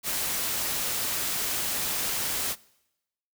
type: noise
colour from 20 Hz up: white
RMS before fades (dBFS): -29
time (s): 0.03-2.56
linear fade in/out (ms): 50
effects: noise-tail reverb RT60 0.9 s tail -23 dB re dry